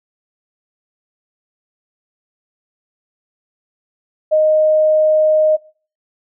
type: tone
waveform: sine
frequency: 620 Hz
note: D#5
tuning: 6 cents flat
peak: -9 dBFS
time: 4.31-5.57 s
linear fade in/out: 20 ms
effects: noise-tail reverb RT60 0.4 s tail -21 dB re dry